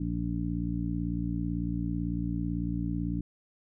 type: harmonic tone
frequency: 58 Hz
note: A#1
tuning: 8 cents flat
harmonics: 1 / 2 / 3 / 4 / 5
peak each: -35 / -36 / -33 / -40 / -34 dBFS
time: 0-3.21 s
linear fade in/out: 5 ms
effects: none